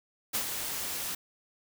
white noise with ADSR envelope, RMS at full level -29 dBFS, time 0.33-1.15 s, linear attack 20 ms, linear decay 88 ms, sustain -6 dB, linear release 6 ms, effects none

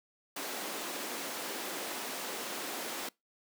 pink high-pass noise, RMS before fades -39 dBFS, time 0.36-3.09 s, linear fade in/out 5 ms, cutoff 260 Hz, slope 24 dB/octave, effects noise-tail reverb RT60 0.2 s tail -24 dB re dry

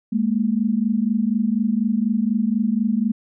sine tone pair together, 207.7 / 231.8 Hz, G#3 / A#3, 0 / -10 cents, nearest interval major second, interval 190 cents, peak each -20 dBFS, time 0.12-3.12 s, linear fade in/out 10 ms, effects none

